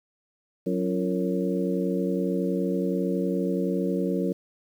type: harmonic tone with a mistuned harmonic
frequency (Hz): 92.1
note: F#2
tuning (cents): -7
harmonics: 2 / 3 / 4 / 5 / 6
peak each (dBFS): -27 / -30 / -30 / -30 / -34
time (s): 0.66-4.33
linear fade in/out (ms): 10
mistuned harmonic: 4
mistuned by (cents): -110
effects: 9-bit